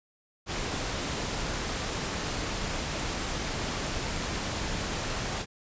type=noise; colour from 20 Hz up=pink; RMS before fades=-32 dBFS; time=0.46-5.46 s; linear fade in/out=50 ms; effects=resampled to 16000 Hz